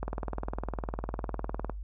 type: click train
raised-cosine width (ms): 1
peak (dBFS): -19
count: 34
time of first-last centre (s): 0.03-1.697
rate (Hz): 19.8
effects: noise-tail reverb RT60 0.2 s tail -22 dB re dry + added 50 Hz sine -36 dBFS peak until 1.83 s